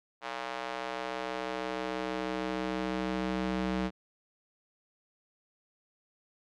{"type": "tone with high-pass filter sweep", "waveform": "square", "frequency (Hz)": 63.1, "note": "B1", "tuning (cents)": 38, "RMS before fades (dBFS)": -34, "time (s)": [0.21, 3.91], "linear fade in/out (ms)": 50, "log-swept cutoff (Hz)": [790, 170], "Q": 1.1, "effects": ["low-pass 4000 Hz 12 dB/octave"]}